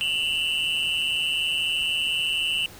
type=tone cluster; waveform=triangle; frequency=2692 / 2864 / 3008 Hz; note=E7 / F7 / F#7; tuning=+36 / +43 / +28 cents; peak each=-25 / -26 / -26 dBFS; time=0.01-2.66 s; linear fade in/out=0 ms; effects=pink hiss -45 dBFS RMS until 2.79 s